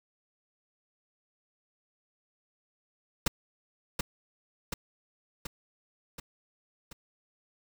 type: noise with echo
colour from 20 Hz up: pink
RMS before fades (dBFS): -26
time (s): 3.26-3.28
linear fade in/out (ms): 5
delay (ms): 730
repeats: 5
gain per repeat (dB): -4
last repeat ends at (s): 6.93
effects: none